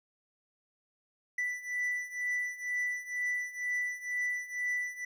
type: beating tone pair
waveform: triangle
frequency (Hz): 1975.5 / 1977.6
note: B6 / B6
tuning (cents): 0 / +2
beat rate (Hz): 2.1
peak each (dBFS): -35 / -32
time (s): 1.38-5.05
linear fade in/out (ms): 5
effects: none